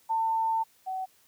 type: tone pair in turn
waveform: sine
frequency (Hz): 897 / 754.3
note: A5 / F#5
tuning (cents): +33 / +33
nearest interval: minor third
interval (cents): 300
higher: first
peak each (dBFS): -24 / -30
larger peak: first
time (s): 0.09-0.64 / 0.86-1.06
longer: first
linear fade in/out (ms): 20
effects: white hiss -63 dBFS RMS until 1.27 s